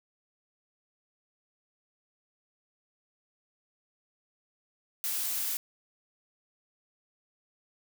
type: noise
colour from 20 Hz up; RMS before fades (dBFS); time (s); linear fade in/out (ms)
blue; -32; 5.04-5.57; 0
effects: none